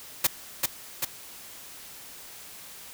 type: noise with echo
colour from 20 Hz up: white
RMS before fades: -21 dBFS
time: 0.24-0.27 s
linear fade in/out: 5 ms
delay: 390 ms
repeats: 2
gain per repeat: -3 dB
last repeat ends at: 1.05 s
effects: white hiss -45 dBFS RMS until 2.93 s